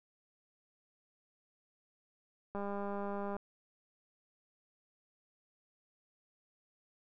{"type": "click train", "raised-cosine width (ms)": 1, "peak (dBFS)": -27, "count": 165, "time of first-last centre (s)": [2.55, 3.366], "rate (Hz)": 201, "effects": []}